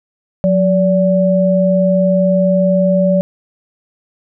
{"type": "tone pair together", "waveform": "sine", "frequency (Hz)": [181.63, 577], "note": ["F#3", "D5"], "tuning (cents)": [-32, -31], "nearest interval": "octave + minor sixth", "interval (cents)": 2001, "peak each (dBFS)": -12, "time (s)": [0.44, 3.21], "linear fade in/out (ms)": 0, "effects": []}